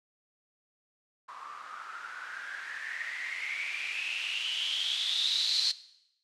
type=noise with low-pass filter sweep; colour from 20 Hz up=violet; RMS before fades=-34 dBFS; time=1.28-5.72 s; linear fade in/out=10 ms; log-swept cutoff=1100 to 4300 Hz; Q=9.8; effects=noise-tail reverb RT60 0.8 s tail -17 dB re dry + low-pass 9000 Hz 12 dB/octave